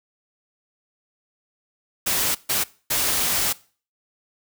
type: noise bursts at uneven times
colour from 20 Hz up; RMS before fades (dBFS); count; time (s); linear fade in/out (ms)
white; -22; 3; 2.06-2.35 / 2.49-2.64 / 2.9-3.53; 10
effects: noise-tail reverb RT60 0.4 s tail -21 dB re dry